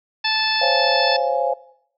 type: harmonic tone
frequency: 875 Hz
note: A5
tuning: 10 cents flat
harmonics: 1 / 2 / 3 / 4 / 5 / 6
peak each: -25 / -25 / -25 / -25 / -25 / -25 dBFS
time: 0.24-1.17 s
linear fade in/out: 10 ms
type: click train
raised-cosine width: 0.5 ms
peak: -33 dBFS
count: 43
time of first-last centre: 0.35-0.964 s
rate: 68.4 Hz
type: chord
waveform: sine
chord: Db major seventh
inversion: third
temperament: just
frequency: 519.7 / 554.4 / 693 / 831.5 Hz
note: C5 / Db5 / F5 / Ab5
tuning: -12 / 0 / -14 / +2 cents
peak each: -23 dBFS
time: 0.61-1.54 s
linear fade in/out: 10 ms
effects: noise-tail reverb RT60 0.7 s tail -19 dB re dry